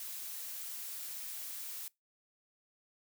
blue noise, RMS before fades -43 dBFS, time 0-1.88 s, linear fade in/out 2 ms, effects noise-tail reverb RT60 0.2 s tail -24 dB re dry

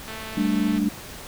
click train, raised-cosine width 0.3 ms, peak -21 dBFS, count 155, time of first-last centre 0.08-0.78 s, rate 220 Hz
sine chord, G suspended second, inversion none, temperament equal, 196 / 220 / 293.7 Hz, G3 / A3 / D4, 0 / 0 / 0 cents, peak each -24 dBFS, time 0.37-0.89 s, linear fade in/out 5 ms
effects pink hiss -39 dBFS RMS until 1.27 s

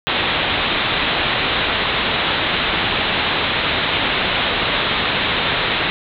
white low-pass noise, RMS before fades -19 dBFS, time 0.07-5.9 s, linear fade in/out 0 ms, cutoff 3900 Hz, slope 96 dB/octave, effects none

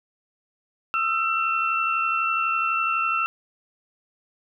sine tone cluster, 1268 / 1340 / 2699 Hz, D#6 / E6 / E7, +32 / +28 / +40 cents, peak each -31 / -23 / -25 dBFS, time 0.94-3.26 s, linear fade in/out 0 ms, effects none

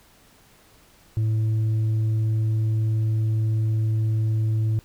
sine tone with tanh clipping, 109.8 Hz, A2, 3 cents flat, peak -20 dBFS, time 1.17-4.79 s, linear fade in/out 0 ms, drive 3 dB, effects pink hiss -55 dBFS RMS until 4.84 s

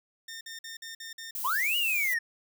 15% pulse tone bursts, 1817 Hz, A#6, 45 cents flat, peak -33 dBFS, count 6, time 0.28-1.31 s, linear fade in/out 5 ms, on 130 ms, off 50 ms
violet noise, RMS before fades -35 dBFS, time 1.35-2.14 s, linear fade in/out 2 ms
triangle linear two-way sweep, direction up then down, 904 to 2937 to 1783 Hz, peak -24 dBFS, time 1.44-2.19 s, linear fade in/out 10 ms, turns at 1.77 s
effects none

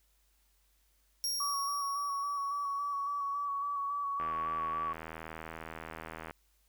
sawtooth tone with exponential decay, 5588 Hz, F8, in tune, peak -28 dBFS, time 1.24-3.45 s, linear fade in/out 0 ms, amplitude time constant 480 ms
sine tone with vibrato, 1134 Hz, C#6, 39 cents sharp, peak -32 dBFS, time 1.4-4.93 s, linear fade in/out 5 ms, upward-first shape square, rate 3.6 Hz, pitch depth 21 cents each way
click train, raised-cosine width 0.5 ms, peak -27 dBFS, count 171, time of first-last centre 4.2-6.309 s, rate 80.6 Hz
effects added 50 Hz sine -70 dBFS peak until 6.68 s + white hiss -73 dBFS RMS until 6.68 s

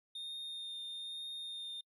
triangle tone with vibrato, 3657 Hz, A#7, 34 cents flat, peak -40 dBFS, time 0.15-1.81 s, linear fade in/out 5 ms, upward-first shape triangle, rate 1.1 Hz, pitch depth 13 cents each way, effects noise-tail reverb RT60 0.1 s tail -24 dB re dry

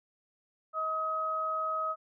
sine tone pair together, 634 / 1268 Hz, D#5 / D#6, +32 / +32 cents, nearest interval octave, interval 1200 cents, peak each -37 / -30 dBFS, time 0.73-1.96 s, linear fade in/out 50 ms, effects none

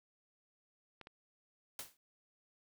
clicks, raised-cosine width 0.3 ms, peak -34 / -35 dBFS, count 2, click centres 1.013 / 1.071 s
white noise with exponential decay, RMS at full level -41 dBFS, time 1.79-1.97 s, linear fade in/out 2 ms, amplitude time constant 39 ms
effects none

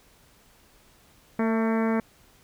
harmonic tone with a mistuned harmonic, 224.8 Hz, A3, 37 cents sharp, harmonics 1 / 2 / 3 / 4 / 5 / 6 / 7 / 8 / 9 / 10, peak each -23 / -29 / -33 / -35 / -37 / -39 / -40 / -41 / -42 / -43 dBFS, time 1.39-2 s, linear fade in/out 2 ms, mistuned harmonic 3, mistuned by -31 cents, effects pink hiss -58 dBFS RMS until 2.43 s

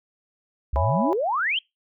sine exponential sweep, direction up, 58.6 to 3286 Hz, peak -21 dBFS, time 0.73-1.59 s, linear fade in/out 5 ms
sine chord, C# minor seventh, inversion none, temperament equal, 554.4 / 659.3 / 830.6 / 987.8 Hz, C#5 / E5 / G#5 / B5, 0 / 0 / 0 / 0 cents, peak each -27 dBFS, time 0.76-1.13 s, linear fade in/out 0 ms
effects noise-tail reverb RT60 0.2 s tail -25 dB re dry

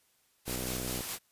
white noise with tremolo, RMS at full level -36 dBFS, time 0.45-1.19 s, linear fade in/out 50 ms, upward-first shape square, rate 4.7 Hz, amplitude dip 25%
click train, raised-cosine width 2 ms, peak -25 dBFS, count 34, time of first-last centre 0.48-1.007 s, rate 62.6 Hz
effects white hiss -70 dBFS RMS until 1.31 s + resampled to 32000 Hz

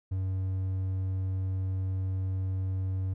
triangle tone, 94.4 Hz, F#2, 35 cents sharp, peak -26 dBFS, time 0.11-3.14 s, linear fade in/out 10 ms, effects none

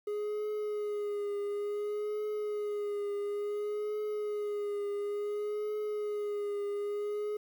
triangle tone with vibrato, 415.3 Hz, G#4, in tune, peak -30 dBFS, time 0.07-7.37 s, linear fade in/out 5 ms, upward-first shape triangle, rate 0.57 Hz, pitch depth 38 cents each way, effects 10-bit

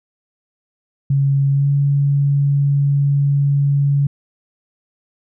sine tone with pitch glide, 138.59 to 141.26 Hz, C#3 to C#3, 0 to +33 cents, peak -12 dBFS, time 1.1-4.07 s, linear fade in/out 5 ms, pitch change +33 cents, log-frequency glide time 1.51-1.68 s, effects none

